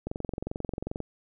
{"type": "click train", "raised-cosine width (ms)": 2, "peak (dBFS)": -19, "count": 22, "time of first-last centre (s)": [0.07, 1.003], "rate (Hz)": 22.5, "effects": []}